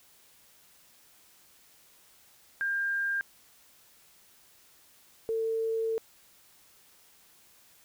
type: tone pair in turn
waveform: sine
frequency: 1600 / 449 Hz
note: G6 / A4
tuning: +35 / +35 cents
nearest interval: octave + minor seventh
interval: 2200 cents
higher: first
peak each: -27 dBFS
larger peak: neither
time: 2.61-3.21 / 5.29-5.98 s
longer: second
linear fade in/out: 0 ms
effects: white hiss -60 dBFS RMS until 7.84 s